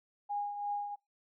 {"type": "tone with tremolo", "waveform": "sine", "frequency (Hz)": 819, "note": "G#5", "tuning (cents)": -24, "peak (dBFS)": -31, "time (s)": [0.29, 0.96], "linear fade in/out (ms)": 20, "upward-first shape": "triangle", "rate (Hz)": 2.9, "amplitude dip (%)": 60, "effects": ["noise-tail reverb RT60 0.2 s tail -25 dB re dry"]}